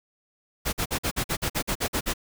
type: noise bursts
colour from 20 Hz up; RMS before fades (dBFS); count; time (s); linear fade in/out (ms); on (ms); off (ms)
pink; -26; 12; 0.65-2.138; 20; 80; 48
effects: none